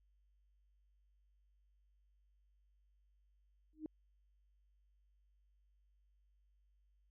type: tone with exponential growth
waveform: sine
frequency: 310 Hz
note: D#4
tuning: 6 cents flat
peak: -37 dBFS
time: 3.73-3.86 s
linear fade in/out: 1 ms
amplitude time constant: 27 ms
effects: added 50 Hz sine -70 dBFS peak until 7.1 s